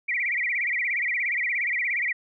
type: tone with vibrato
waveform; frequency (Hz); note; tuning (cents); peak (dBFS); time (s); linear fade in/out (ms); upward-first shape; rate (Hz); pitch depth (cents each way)
sine; 2130; C7; +30; -23; 0.08-2.13; 10; sine; 17; 200
effects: none